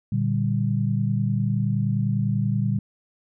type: chord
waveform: sine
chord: G minor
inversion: first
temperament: equal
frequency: 116.54 / 146.83 / 196 Hz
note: Bb2 / D3 / G3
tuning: 0 / 0 / 0 cents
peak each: -23 / -26 / -25 dBFS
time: 0.12-2.79 s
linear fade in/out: 5 ms
effects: none